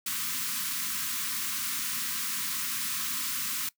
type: band-stop noise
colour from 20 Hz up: white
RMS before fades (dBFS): -32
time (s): 0.06-3.69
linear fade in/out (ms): 5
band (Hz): 290 to 1000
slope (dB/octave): 96
effects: noise-tail reverb RT60 0.1 s tail -20 dB re dry + high-pass 150 Hz 12 dB/octave